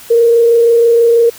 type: tone with frequency modulation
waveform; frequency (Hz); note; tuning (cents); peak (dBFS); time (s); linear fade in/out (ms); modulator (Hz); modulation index
sine; 466.2; A#4; 0; -5; 0.1-1.3; 10; 26.2; 0.27
effects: white hiss -35 dBFS RMS until 1.38 s